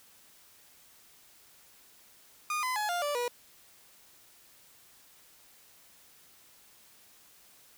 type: tone with pitch steps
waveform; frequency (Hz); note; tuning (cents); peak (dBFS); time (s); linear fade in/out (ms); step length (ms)
30% pulse; 1222 / 1015.8 / 844.3 / 701.9 / 583.4 / 485; D#6 / B5 / G#5 / F5 / D5 / B4; -32 / +48 / +28 / +9 / -12 / -31; -27; 2.5-3.28; 2; 130
effects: white hiss -59 dBFS RMS until 7.77 s